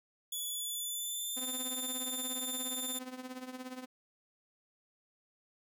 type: tone with pitch glide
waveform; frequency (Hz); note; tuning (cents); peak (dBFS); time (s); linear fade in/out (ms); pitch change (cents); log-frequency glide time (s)
10% pulse; 3423 to 3568; A7 to A7; -48 to +23; -29; 0.32-2.99; 5; +71; 0.48-1.38
type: tone with tremolo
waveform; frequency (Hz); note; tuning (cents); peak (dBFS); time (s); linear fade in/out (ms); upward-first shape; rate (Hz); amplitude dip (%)
sawtooth; 255.2; C4; -43; -35; 1.36-3.86; 20; triangle; 17; 80
effects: none